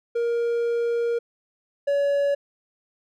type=tone pair in turn; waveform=triangle; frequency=469.8 / 566.3 Hz; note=A#4 / C#5; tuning=+13 / +37 cents; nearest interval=minor third; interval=324 cents; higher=second; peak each=-19 / -17 dBFS; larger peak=second; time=0.15-1.19 / 1.87-2.35 s; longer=first; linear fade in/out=10 ms; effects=none